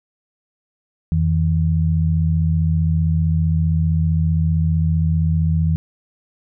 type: tone pair together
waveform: sine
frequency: 85.3 / 160.67 Hz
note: F2 / E3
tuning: -40 / -44 cents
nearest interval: major seventh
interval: 1096 cents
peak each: -17 dBFS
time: 1.12-5.76 s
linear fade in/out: 0 ms
effects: none